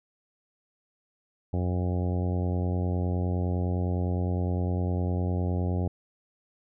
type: harmonic tone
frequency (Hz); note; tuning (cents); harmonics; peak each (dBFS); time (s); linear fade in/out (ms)
89.8; F2; +49; 1 / 2 / 3 / 4 / 5 / 6 / 7 / 8 / 9; -26 / -32 / -36 / -38 / -40 / -42 / -43 / -44 / -45; 1.53-5.88; 5
effects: none